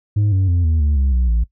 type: tone with pitch steps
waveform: sine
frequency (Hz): 103.83 / 95.21 / 87.31 / 80.06 / 73.42 / 67.33 / 61.74 / 56.61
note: G#2 / G2 / F2 / D#2 / D2 / C#2 / B1 / A1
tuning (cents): 0 / -50 / 0 / +50 / 0 / -50 / 0 / +50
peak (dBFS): -10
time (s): 0.16-1.44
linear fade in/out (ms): 10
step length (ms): 160
effects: noise-tail reverb RT60 0.1 s tail -19 dB re dry + tanh soft clip ceiling -12 dBFS